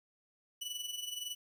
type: tone with amplitude modulation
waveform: sawtooth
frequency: 2960 Hz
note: F#7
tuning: in tune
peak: -33 dBFS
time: 0.61-1.35 s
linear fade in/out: 10 ms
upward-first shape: sine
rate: 21.6 Hz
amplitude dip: 65%
effects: 11-bit